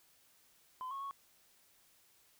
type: tone with pitch steps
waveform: sine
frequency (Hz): 1022 / 1095 / 1107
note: C6 / C#6 / C#6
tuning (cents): -41 / -22 / -3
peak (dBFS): -38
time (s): 0.81-1.11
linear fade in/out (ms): 0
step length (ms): 100
effects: tanh soft clip ceiling -37 dBFS + white hiss -68 dBFS RMS until 2.39 s